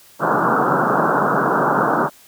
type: band-pass noise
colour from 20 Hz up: white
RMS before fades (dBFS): -17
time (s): 0.19-2.1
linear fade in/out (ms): 50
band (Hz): 130 to 1500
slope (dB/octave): 96
effects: white hiss -48 dBFS RMS until 2.27 s